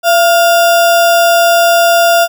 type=tone with sample-and-hold; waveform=sine; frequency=681 Hz; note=F5; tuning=44 cents flat; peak=-5 dBFS; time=0.03-2.28 s; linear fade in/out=50 ms; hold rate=2100 Hz; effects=none